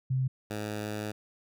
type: tone pair in turn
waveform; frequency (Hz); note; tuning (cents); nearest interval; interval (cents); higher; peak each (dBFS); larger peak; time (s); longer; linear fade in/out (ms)
sine / 10% pulse; 130.5 / 105.83; C3 / G#2; -4 / +33; major third; 363; first; -25; neither; 0.1-0.28 / 0.5-1.12; second; 10
effects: none